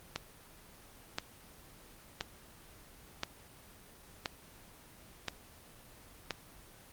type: click train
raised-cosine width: 0.2 ms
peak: -16 dBFS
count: 7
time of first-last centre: 0.16-6.308 s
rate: 0.976 Hz
effects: pink hiss -56 dBFS RMS until 6.92 s + Opus 24 kbps